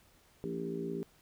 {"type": "harmonic tone with a mistuned harmonic", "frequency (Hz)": 56.7, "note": "A#1", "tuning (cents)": -47, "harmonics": [3, 4, 5, 6, 7, 8], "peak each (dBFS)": [-41, -43, -42, -48, -38, -50], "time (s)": [0.44, 1.03], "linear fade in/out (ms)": 0, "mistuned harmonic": 6, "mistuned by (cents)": -32, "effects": ["pink hiss -65 dBFS RMS until 1.21 s"]}